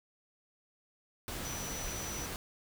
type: tone in noise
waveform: sine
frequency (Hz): 5920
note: F#8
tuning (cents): 0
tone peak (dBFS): -42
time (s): 1.45-2.26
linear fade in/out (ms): 0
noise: pink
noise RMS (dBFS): -40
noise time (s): 1.28-2.36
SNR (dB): -5
effects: none